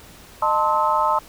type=tone cluster; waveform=sine; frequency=615 / 886 / 1050 / 1288 Hz; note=D#5 / A5 / C6 / E6; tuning=-20 / +12 / +6 / -41 cents; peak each=-25 / -20 / -21 / -23 dBFS; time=0.42-1.19 s; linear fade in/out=5 ms; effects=pink hiss -45 dBFS RMS until 1.28 s